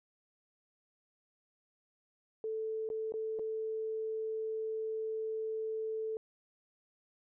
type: tone with dropouts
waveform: sine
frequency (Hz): 440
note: A4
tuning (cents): 0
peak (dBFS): -34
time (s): 2.44-6.17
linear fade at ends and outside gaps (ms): 1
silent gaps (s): 2.89-2.901 / 3.122-3.139 / 3.389-3.394
effects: none